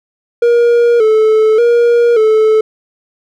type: tone with vibrato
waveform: triangle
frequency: 454.3 Hz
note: A#4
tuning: 45 cents flat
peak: -4 dBFS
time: 0.42-2.61 s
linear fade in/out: 5 ms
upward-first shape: square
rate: 0.86 Hz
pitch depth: 73 cents each way
effects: none